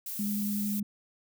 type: noise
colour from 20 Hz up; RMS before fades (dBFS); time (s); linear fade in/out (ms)
violet; -37; 0.06-0.8; 5
type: tone with vibrato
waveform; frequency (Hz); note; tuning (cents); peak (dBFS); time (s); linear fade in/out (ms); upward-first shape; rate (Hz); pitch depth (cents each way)
sine; 205.9; G#3; -15; -29; 0.19-0.83; 5; sine; 11; 10
effects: none